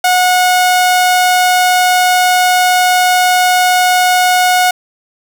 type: tone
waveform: sawtooth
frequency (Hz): 729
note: F#5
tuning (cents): -26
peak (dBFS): -4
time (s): 0.04-4.71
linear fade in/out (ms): 5
effects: none